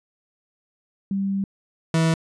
sine / 40% pulse tone pair in turn, 196 / 162.69 Hz, G3 / E3, 0 / -22 cents, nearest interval minor third, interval 322 cents, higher first, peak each -21 / -16 dBFS, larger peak second, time 1.11-1.44 / 1.94-2.14 s, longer first, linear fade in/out 2 ms, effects resampled to 22050 Hz

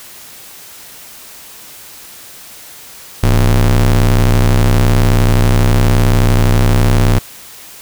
square ring-modulated tone, 65.41 Hz, C2, in tune, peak -5 dBFS, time 3.23-7.19 s, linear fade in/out 5 ms, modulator 35.9 Hz, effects white hiss -35 dBFS RMS until 7.81 s

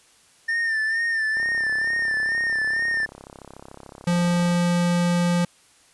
triangle tone with vibrato, 1800 Hz, A6, 39 cents sharp, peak -19 dBFS, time 0.48-3.06 s, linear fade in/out 10 ms, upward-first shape sine, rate 2.2 Hz, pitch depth 50 cents each way
click train, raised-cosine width 1 ms, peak -26 dBFS, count 108, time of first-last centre 1.37-4.545 s, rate 33.7 Hz
square tone, 174.61 Hz, F3, in tune, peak -19 dBFS, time 4.07-5.45 s, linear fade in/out 5 ms
effects white hiss -56 dBFS RMS until 5.93 s + resampled to 24000 Hz

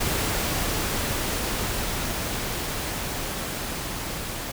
pink noise with level ramp, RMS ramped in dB -25 to -32 dBFS, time 0-4.52 s, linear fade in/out 10 ms, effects none

